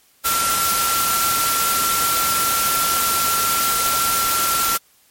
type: tone in noise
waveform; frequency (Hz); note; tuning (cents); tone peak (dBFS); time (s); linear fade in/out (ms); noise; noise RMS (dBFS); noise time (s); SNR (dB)
sine; 1358; F6; -49; -20; 0.24-4.78; 20; white; -20; 0.24-4.78; -3
effects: white hiss -56 dBFS RMS until 5.1 s + MP3 64 kbps